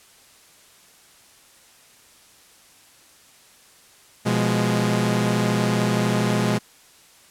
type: chord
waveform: sawtooth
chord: F diminished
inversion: second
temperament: equal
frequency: 123.47 / 174.61 / 207.7 Hz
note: Cb3 / F3 / Ab3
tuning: 0 / 0 / 0 cents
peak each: -19 / -22 / -18 dBFS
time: 4.25-6.59 s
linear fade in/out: 20 ms
effects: white hiss -52 dBFS RMS until 7.3 s + low-pass 11000 Hz 12 dB/octave

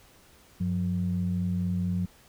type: tone pair together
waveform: sine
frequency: 95 / 179.34 Hz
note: F#2 / F3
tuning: +46 / +46 cents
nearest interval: major seventh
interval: 1100 cents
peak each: -29 / -26 dBFS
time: 0.6-2.06 s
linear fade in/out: 10 ms
effects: tanh soft clip ceiling -19 dBFS + pink hiss -57 dBFS RMS until 2.28 s

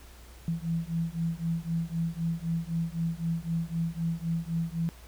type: beating tone pair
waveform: sine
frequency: 164.2 / 168.1 Hz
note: E3 / E3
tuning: -6 / +34 cents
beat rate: 3.9 Hz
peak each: -31 dBFS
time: 0.48-4.89 s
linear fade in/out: 0 ms
effects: added 60 Hz sine -48 dBFS peak until 5.07 s + pink hiss -54 dBFS RMS until 5.07 s

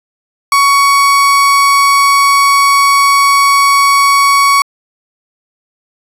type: tone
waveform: 35% pulse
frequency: 1119 Hz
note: C#6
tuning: 16 cents sharp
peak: -4 dBFS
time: 0.52-4.62 s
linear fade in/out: 2 ms
effects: resampled to 32000 Hz

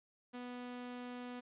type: tone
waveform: sawtooth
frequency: 246.4 Hz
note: B3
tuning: 4 cents flat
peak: -40 dBFS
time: 0.33-1.41 s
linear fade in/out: 20 ms
effects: resampled to 8000 Hz + 11-bit

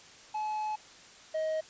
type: tone pair in turn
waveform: triangle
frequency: 856 / 630.2 Hz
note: A5 / D#5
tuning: -48 / +22 cents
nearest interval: perfect fourth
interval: 530 cents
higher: first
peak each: -29 / -27 dBFS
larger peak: second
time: 0.34-0.76 / 1.34-1.61 s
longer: first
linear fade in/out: 10 ms
effects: white hiss -53 dBFS RMS until 1.69 s + resampled to 16000 Hz

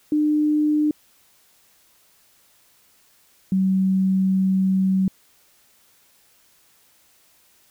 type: tone pair in turn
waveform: sine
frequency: 301.3 / 189.81 Hz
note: D4 / F#3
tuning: +44 / +44 cents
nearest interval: minor sixth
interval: 800 cents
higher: first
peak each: -16 dBFS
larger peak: neither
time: 0.12-0.91 / 3.52-5.08 s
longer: second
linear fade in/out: 2 ms
effects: white hiss -58 dBFS RMS until 7.7 s

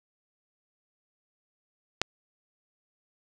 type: click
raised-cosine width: 0.2 ms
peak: -6 dBFS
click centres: 2.016 s
effects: none

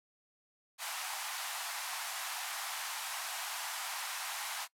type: band-pass noise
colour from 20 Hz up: pink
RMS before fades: -40 dBFS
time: 0.78-4.68 s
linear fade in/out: 50 ms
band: 730 to 14000 Hz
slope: 48 dB/octave
effects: noise-tail reverb RT60 0.1 s tail -22 dB re dry

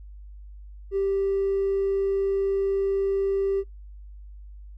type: tone with hard clipping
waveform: sine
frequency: 392 Hz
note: G4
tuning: in tune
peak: -22 dBFS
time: 0.91-3.64 s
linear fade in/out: 50 ms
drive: 1 dB
effects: noise-tail reverb RT60 0.2 s tail -26 dB re dry + added 50 Hz sine -40 dBFS peak until 4.77 s

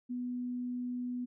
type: tone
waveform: sine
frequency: 246.9 Hz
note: B3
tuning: in tune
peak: -34 dBFS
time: 0.09-1.26 s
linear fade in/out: 20 ms
effects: none

